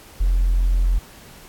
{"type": "tone with hard clipping", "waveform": "sine", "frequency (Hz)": 43.46, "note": "F1", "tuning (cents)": -8, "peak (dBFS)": -15, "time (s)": [0.2, 0.99], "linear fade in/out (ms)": 10, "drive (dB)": 1, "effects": ["pink hiss -45 dBFS RMS until 1.48 s", "AAC 64 kbps"]}